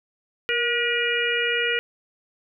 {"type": "harmonic tone with a mistuned harmonic", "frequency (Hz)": 480.5, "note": "B4", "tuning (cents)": -48, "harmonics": [1, 3, 4, 5, 6], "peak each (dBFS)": [-27, -27, -27, -27, -27], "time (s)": [0.49, 1.79], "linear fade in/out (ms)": 0, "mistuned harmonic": 1, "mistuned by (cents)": -36, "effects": []}